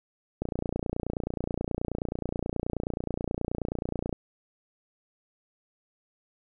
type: click train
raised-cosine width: 2 ms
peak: -16 dBFS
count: 110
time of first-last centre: 0.42-4.127 s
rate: 29.4 Hz
effects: none